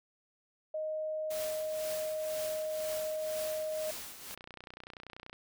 sine tone, 622.3 Hz, D#5, in tune, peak -33 dBFS, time 0.74-3.91 s, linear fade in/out 5 ms
white noise with tremolo, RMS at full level -41 dBFS, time 1.3-4.35 s, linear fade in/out 10 ms, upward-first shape triangle, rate 2 Hz, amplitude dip 70%
click train, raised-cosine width 0.3 ms, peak -30 dBFS, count 32, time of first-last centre 4.31-5.33 s, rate 30.4 Hz
effects none

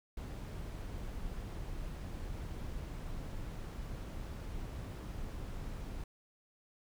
brown noise, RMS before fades -42 dBFS, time 0.17-6.04 s, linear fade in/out 2 ms, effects none

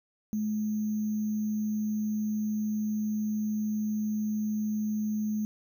sine tone with sample-and-hold, 213 Hz, G#3, 44 cents sharp, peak -27 dBFS, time 0.33-5.45 s, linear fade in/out 0 ms, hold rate 6300 Hz, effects none

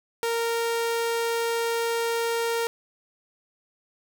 sawtooth tone, 463.2 Hz, A#4, 11 cents flat, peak -20 dBFS, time 0.23-2.67 s, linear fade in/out 0 ms, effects none

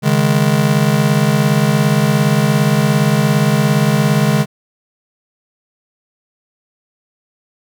square chord, C# suspended second, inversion none, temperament just, 138.59 / 155.92 / 207.9 Hz, C#3 / D#3 / G#3, 0 / +4 / +2 cents, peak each -16 dBFS, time 0.02-4.46 s, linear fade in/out 50 ms, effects none

